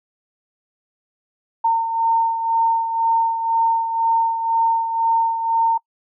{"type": "beating tone pair", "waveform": "sine", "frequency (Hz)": [911, 913], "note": ["A#5", "A#5"], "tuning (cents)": [-40, -36], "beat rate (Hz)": 2, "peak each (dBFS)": [-16, -24], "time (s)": [1.64, 5.78], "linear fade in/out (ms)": 10, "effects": ["noise-tail reverb RT60 0.1 s tail -25 dB re dry"]}